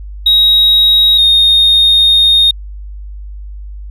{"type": "tone pair in turn", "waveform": "sine", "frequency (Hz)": [3800, 3696], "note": ["A#7", "A#7"], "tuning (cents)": [33, -16], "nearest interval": "unison", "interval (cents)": 49, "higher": "first", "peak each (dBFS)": -3, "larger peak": "neither", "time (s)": [[0.26, 1.18], [1.18, 2.51]], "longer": "second", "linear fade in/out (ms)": 5, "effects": ["tanh soft clip ceiling -3 dBFS", "added 50 Hz sine -24 dBFS peak until 3.9 s"]}